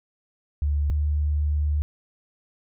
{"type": "tone pair in turn", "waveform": "sine", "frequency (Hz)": [72.9, 74.3], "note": ["D2", "D2"], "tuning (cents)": [-12, 21], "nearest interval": "unison", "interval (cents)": 33, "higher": "second", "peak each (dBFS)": -20, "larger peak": "neither", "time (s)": [[0.62, 0.9], [0.9, 1.82]], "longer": "second", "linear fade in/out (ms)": 0, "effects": []}